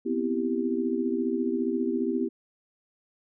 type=chord; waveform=sine; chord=C major seventh; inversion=third; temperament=equal; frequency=246.9 / 261.6 / 329.6 / 392 Hz; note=B3 / C4 / E4 / G4; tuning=0 / 0 / 0 / 0 cents; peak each=-29 / -32 / -30 / -30 dBFS; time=0.05-2.29 s; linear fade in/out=20 ms; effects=none